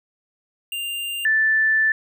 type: tone pair in turn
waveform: square / sine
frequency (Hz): 2794 / 1760.1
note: F7 / A6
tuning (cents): 0 / 0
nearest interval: minor sixth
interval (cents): 800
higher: first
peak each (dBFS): -26 / -15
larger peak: second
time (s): 0.72-1.25 / 1.25-1.92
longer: second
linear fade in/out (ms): 2
effects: none